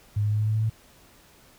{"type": "tone with pitch steps", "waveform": "sine", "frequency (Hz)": [103.83, 104.92, 106.01, 107.12, 108.24, 109.37, 110.51], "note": ["G#2", "G#2", "G#2", "A2", "A2", "A2", "A2"], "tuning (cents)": [0, 18, 36, -46, -28, -10, 8], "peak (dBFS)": -21, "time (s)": [0.16, 0.699], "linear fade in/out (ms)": 10, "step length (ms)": 77, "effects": ["pink hiss -55 dBFS RMS until 1.58 s"]}